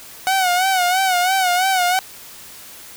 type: tone with vibrato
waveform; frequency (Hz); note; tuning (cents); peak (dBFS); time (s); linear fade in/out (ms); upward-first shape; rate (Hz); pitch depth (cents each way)
sawtooth; 740; F#5; 0; -11; 0.27-1.99; 0; sine; 3; 77
effects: white hiss -39 dBFS RMS until 2.96 s